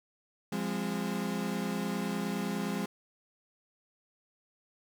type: chord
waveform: 35% pulse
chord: F minor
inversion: none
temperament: equal with one note detuned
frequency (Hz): 174.61 / 204.4 / 261.6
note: F3 / Ab3 / C4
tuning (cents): 0 / -27 / 0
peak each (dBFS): -35 / -32 / -37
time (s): 0.52-2.86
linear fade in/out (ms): 5
effects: none

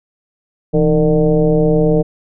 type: tone with frequency modulation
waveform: sine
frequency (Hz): 311.1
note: D#4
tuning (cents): 0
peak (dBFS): -9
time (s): 0.73-2.03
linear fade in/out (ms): 20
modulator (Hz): 146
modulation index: 1.8
effects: none

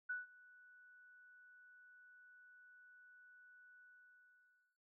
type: tone with ADSR envelope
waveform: sine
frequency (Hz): 1480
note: F#6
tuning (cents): 0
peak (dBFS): -38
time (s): 0.09-4.78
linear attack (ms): 11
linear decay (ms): 160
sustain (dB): -23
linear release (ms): 970
effects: none

